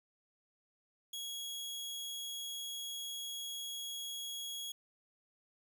sawtooth tone, 3322 Hz, G#7, in tune, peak -37 dBFS, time 1.13-4.72 s, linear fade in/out 5 ms, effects 11-bit

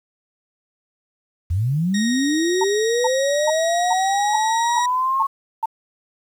sine linear sweep, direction up, 78.7 to 1100 Hz, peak -17 dBFS, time 1.5-5.27 s, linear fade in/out 10 ms
15% pulse tone with pitch glide, 1872 to 1905.8 Hz, A#6 to A#6, +7 to +38 cents, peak -18 dBFS, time 1.94-4.86 s, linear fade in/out 5 ms, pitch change +31 cents, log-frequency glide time 2.15-4.02 s
sine tone bursts, 900 Hz, A5, 39 cents sharp, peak -17 dBFS, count 8, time 2.61-5.658 s, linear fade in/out 5 ms, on 31 ms, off 400 ms
effects low-pass 11000 Hz 12 dB/octave + 8-bit

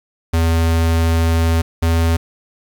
square tone pair in turn, 82.41 / 82.74 Hz, E2 / E2, 0 / +7 cents, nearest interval unison, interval 7 cents, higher second, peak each -13 dBFS, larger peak neither, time 0.33-1.62 / 1.82-2.17 s, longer first, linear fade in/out 10 ms, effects 7-bit

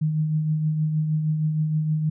sine tone with tremolo, 154.9 Hz, D#3, 7 cents flat, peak -18 dBFS, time 0.01-2.1 s, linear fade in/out 10 ms, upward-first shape triangle, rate 6.4 Hz, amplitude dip 45%, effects none

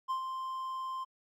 triangle tone with ADSR envelope, 1046.5 Hz, C6, in tune, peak -27 dBFS, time 0.08-1.05 s, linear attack 26 ms, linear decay 97 ms, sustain -6 dB, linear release 21 ms, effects MP3 64 kbps

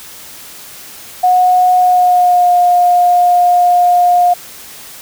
sine tone with pitch glide, 729 to 710.7 Hz, F#5 to F5, -26 to +30 cents, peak -6 dBFS, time 1.23-4.34 s, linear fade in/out 10 ms, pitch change -44 cents, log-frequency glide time 1.76-2.53 s, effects white hiss -33 dBFS RMS until 5.01 s

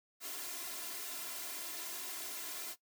white noise with comb filter, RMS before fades -43 dBFS, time 0.2-2.76 s, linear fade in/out 50 ms, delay 2.9 ms, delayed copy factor +1, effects noise-tail reverb RT60 0.1 s tail -17 dB re dry + high-pass 200 Hz 12 dB/octave

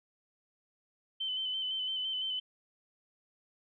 sine tone with vibrato, 3057 Hz, G7, 44 cents flat, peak -32 dBFS, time 1.2-2.4 s, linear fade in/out 10 ms, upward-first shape square, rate 5.9 Hz, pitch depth 24 cents each way, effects none

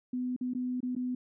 sine tone with dropouts, 250.6 Hz, B3, 25 cents sharp, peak -30 dBFS, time 0.13-1.15 s, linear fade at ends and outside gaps 5 ms, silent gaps 0.364-0.41 / 0.536-0.549 / 0.805-0.829 / 0.952-0.963 s, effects none

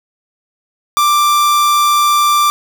45% pulse tone, 1179 Hz, D6, 6 cents sharp, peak -9 dBFS, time 0.97-2.5 s, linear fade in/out 0 ms, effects none

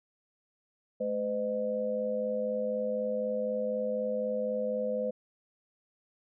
sine tone cluster, 214.9 / 510 / 614 Hz, A3 / C5 / D#5, -41 / -44 / -23 cents, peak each -37 / -30 / -36 dBFS, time 1-5.11 s, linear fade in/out 10 ms, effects none

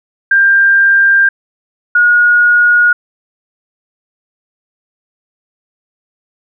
sine tone pair in turn, 1591 / 1443.3 Hz, G6 / F#6, +25 / -43 cents, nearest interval major second, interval 168 cents, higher first, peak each -5 dBFS, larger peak neither, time 0.31-1.29 / 1.95-2.93 s, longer neither, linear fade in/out 5 ms, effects none

